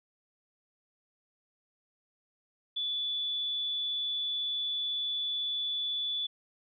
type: tone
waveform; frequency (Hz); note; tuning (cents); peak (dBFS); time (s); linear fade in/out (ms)
sine; 3458; A7; -31; -30; 2.76-6.27; 10
effects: none